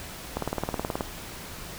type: click train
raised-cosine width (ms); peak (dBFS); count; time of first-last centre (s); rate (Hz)
1; -13; 13; 0.37-1.008; 18.8
effects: pink hiss -40 dBFS RMS until 1.78 s